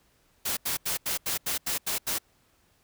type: noise bursts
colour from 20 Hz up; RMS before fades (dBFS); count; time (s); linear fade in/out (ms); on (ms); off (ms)
white; -29; 9; 0.45-2.186; 10; 120; 82
effects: pink hiss -66 dBFS RMS until 2.83 s